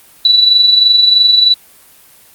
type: tone with amplitude modulation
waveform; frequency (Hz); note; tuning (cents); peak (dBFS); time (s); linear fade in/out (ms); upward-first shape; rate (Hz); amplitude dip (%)
sine; 3951; B7; 0; -3; 0.25-1.54; 2; sine; 23.1; 50
effects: white hiss -43 dBFS RMS until 2.34 s + Opus 32 kbps